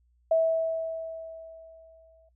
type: tone with exponential decay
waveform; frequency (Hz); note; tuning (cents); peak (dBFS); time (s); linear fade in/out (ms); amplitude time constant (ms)
sine; 651; E5; -22; -18; 0.31-2.29; 5; 430
effects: noise-tail reverb RT60 0.1 s tail -20 dB re dry + added 60 Hz sine -63 dBFS peak until 2.35 s